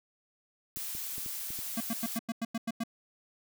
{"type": "noise", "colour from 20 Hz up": "blue", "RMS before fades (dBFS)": -38, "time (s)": [0.76, 2.18], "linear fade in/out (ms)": 0}
{"type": "clicks", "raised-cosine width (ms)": 3, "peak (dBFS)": -34, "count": 6, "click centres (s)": [0.771, 0.951, 1.181, 1.262, 1.505, 1.59]}
{"type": "tone bursts", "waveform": "square", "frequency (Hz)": 228.3, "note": "A#3", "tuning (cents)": -36, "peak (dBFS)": -31, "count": 9, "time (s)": [1.77, 2.837], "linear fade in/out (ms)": 5, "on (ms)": 35, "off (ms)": 94}
{"effects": []}